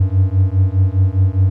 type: beating tone pair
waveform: triangle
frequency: 92.5 / 97.4 Hz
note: F#2 / G2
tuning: 0 / -11 cents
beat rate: 4.9 Hz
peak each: -12 dBFS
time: 0-1.5 s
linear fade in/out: 10 ms
effects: none